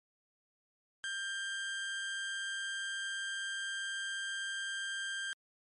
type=tone with amplitude modulation; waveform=30% pulse; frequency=1587 Hz; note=G6; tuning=21 cents sharp; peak=-32 dBFS; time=1.04-5.33 s; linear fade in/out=0 ms; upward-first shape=sine; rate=195 Hz; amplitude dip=35%; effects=MP3 48 kbps